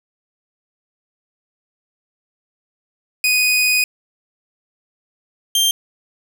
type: tone pair in turn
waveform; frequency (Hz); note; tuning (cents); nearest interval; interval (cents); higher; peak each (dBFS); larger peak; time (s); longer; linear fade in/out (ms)
sawtooth; 2489 / 3169; D#7 / G7; 0 / +18; major third; 418; second; -10; neither; 3.24-3.84 / 5.55-5.71; first; 2
effects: none